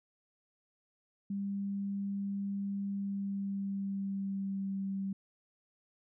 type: tone with pitch glide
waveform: sine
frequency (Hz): 198.9 to 194.69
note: G3 to G3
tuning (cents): +25 to -12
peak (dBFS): -33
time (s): 1.3-5.13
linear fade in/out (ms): 5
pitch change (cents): -37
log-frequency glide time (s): 2.9-4.77
effects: none